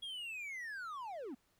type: linear sweep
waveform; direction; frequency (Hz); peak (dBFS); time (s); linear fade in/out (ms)
triangle; down; 3322 to 220; -40; 0.02-1.35; 10
effects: pink hiss -75 dBFS RMS until 1.59 s

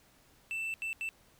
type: tone bursts at uneven times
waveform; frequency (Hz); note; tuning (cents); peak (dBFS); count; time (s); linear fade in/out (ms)
triangle; 2662; E7; +16; -32; 3; 0.51-0.74 / 0.82-0.93 / 1.01-1.09; 0
effects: pink hiss -64 dBFS RMS until 1.39 s

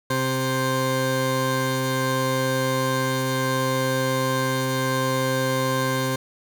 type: tone pair together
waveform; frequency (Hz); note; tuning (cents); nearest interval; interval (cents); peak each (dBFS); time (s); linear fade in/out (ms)
20% pulse; 130.9 / 524.3; C3 / C5; +1 / +3; 2 octaves; 2402; -19; 0.1-6.16; 5
effects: none

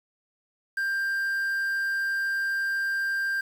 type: tone with quantisation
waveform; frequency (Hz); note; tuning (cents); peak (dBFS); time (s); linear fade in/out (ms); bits
triangle; 1587; G6; +21; -23; 0.77-3.41; 5; 8
effects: none

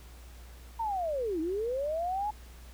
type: linear two-way sweep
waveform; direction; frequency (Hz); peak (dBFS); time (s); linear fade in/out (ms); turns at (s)
sine; down then up; 935 to 307.4 to 859; -29; 0.79-2.31; 10; 1.4
effects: added 60 Hz sine -47 dBFS peak until 2.73 s + pink hiss -56 dBFS RMS until 2.73 s

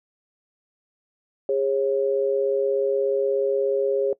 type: tone pair together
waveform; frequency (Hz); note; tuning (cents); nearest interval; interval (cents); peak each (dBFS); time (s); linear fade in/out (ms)
sine; 408.3 / 545; G#4 / C#5; -29 / -29; perfect fourth; 500; -22; 1.49-4.13; 2
effects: noise-tail reverb RT60 0.1 s tail -21 dB re dry

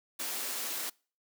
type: high-pass noise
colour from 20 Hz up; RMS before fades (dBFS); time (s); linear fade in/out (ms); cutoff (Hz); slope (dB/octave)
white; -36; 0.19-0.9; 10; 220; 48
effects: noise-tail reverb RT60 0.4 s tail -26 dB re dry

